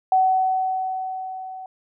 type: tone with level ramp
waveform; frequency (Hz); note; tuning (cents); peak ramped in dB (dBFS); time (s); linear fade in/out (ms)
sine; 753; F#5; +30; -13 to -33; 0.12-1.66; 2
effects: none